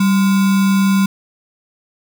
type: tone with sample-and-hold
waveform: sine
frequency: 194.4 Hz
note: G3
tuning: 14 cents flat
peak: -10 dBFS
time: 0-1.06 s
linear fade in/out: 5 ms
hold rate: 1225 Hz
effects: none